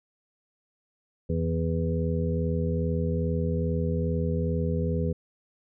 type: harmonic tone with a mistuned harmonic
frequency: 82.41 Hz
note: E2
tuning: in tune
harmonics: 1 / 2 / 3 / 5 / 6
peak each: -28 / -28 / -34 / -34 / -33 dBFS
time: 1.29-5.13 s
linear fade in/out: 10 ms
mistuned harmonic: 1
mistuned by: +49 cents
effects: none